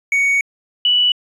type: tone pair in turn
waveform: triangle / sine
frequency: 2234 / 2956 Hz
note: C#7 / F#7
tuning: +13 / -2 cents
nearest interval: perfect fourth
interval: 485 cents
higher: second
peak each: -11 dBFS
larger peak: neither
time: 0.12-0.41 / 0.85-1.12 s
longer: first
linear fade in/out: 2 ms
effects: resampled to 24000 Hz